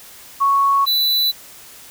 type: tone pair in turn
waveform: sine / square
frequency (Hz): 1108.7 / 3976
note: C#6 / B7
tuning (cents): 0 / +11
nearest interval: octave + minor seventh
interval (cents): 2211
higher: second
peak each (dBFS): -12 / -15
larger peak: first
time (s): 0.4-0.86 / 0.86-1.32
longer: neither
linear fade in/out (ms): 20
effects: white hiss -41 dBFS RMS until 1.9 s